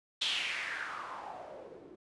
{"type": "noise with low-pass filter sweep", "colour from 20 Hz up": "blue", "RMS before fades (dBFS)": -39, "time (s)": [0.21, 1.96], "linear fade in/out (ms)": 10, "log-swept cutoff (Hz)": [3600, 330], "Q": 4.1, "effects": ["resampled to 24000 Hz"]}